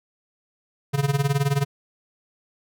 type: tone with tremolo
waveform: square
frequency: 140.5 Hz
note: C#3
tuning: 24 cents sharp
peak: -17 dBFS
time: 0.93-1.65 s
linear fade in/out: 20 ms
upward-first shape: sine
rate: 19 Hz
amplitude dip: 85%
effects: none